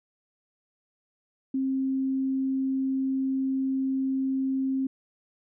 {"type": "tone", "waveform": "sine", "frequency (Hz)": 266.1, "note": "C4", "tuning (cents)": 29, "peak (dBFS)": -24, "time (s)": [1.54, 4.87], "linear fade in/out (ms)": 5, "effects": []}